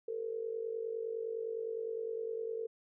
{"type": "tone with amplitude modulation", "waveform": "sine", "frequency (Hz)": 452.7, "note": "A4", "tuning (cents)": 49, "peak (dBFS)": -32, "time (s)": [0.08, 2.67], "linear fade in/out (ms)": 5, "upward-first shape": "sine", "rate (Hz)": 49.8, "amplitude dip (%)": 75, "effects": []}